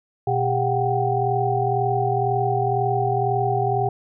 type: tone cluster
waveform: sine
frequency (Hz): 123.3 / 400.8 / 732 / 774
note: B2 / G4 / F#5 / G5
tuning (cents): -2 / +38 / -19 / -22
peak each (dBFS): -24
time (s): 0.27-3.89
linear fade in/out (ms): 5
effects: none